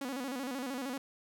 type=tone with vibrato; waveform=sawtooth; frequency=261.6 Hz; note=C4; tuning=in tune; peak=-32 dBFS; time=0.01-0.98 s; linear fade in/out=5 ms; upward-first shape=square; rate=13 Hz; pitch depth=100 cents each way; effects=none